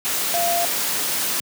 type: tone in noise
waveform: sine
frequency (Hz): 690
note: F5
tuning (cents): -21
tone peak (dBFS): -20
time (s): 0.34-0.65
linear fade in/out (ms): 0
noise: white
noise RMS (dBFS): -23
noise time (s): 0.05-1.4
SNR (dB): 0
effects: high-pass 150 Hz 12 dB/octave